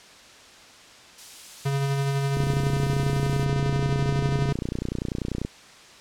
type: noise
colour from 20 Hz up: violet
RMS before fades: -33 dBFS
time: 1.18-3.45 s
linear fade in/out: 5 ms
type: tone with tremolo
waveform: square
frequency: 138.59 Hz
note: C#3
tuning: in tune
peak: -22 dBFS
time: 1.65-4.53 s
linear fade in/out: 10 ms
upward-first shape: sine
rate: 12 Hz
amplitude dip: 30%
type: click train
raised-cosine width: 3 ms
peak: -15 dBFS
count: 94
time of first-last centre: 2.37-5.449 s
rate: 30.2 Hz
effects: white hiss -48 dBFS RMS until 6 s + low-pass 6000 Hz 12 dB/octave